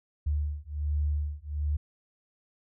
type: beating tone pair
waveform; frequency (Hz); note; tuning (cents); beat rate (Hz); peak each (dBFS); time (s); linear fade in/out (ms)
sine; 73.42 / 74.72; D2 / D2; 0 / +30; 1.3; -30 / -30; 0.26-1.77; 10
effects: none